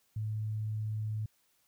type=tone; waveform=sine; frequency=108 Hz; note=A2; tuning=32 cents flat; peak=-32 dBFS; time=0.16-1.26 s; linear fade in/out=5 ms; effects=white hiss -72 dBFS RMS until 1.67 s